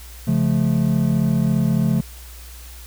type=chord; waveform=triangle; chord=Db augmented; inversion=none; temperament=just; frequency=138.59 / 173.24 / 216.5 Hz; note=Db3 / F3 / A3; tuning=0 / -14 / -28 cents; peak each=-18 dBFS; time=0.27-2.01 s; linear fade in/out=10 ms; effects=added 60 Hz sine -37 dBFS peak until 2.86 s + white hiss -43 dBFS RMS until 2.86 s